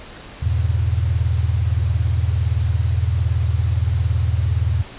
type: chord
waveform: sine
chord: E major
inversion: none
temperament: equal with one note detuned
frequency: 82.41 / 103.83 / 121.42 Hz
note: E2 / G#2 / B2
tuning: 0 / 0 / -29 cents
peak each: -18 / -21 / -23 dBFS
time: 0.42-4.83 s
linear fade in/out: 10 ms
effects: pink hiss -38 dBFS RMS until 4.98 s + resampled to 8000 Hz